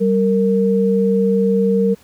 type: tone pair together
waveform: sine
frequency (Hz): 193.99 / 461.4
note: G3 / A#4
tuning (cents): -18 / -18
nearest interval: octave + minor third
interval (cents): 1500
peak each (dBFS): -15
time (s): 0-1.95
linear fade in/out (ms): 20
effects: pink hiss -50 dBFS RMS until 2.03 s + high-pass 60 Hz 12 dB/octave